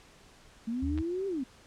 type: linear two-way sweep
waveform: sine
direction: up then down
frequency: 220 to 399.3 to 240.8 Hz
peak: -30 dBFS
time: 0.67-1.44 s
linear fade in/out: 10 ms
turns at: 1.27 s
type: tone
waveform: sine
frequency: 77.4 Hz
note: D#2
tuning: 9 cents flat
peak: -31 dBFS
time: 0.82-1.02 s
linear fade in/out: 10 ms
type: clicks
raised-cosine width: 0.3 ms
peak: -30 dBFS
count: 2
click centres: 0.977 / 0.986 s
effects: pink hiss -57 dBFS RMS until 1.66 s + low-pass 8000 Hz 12 dB/octave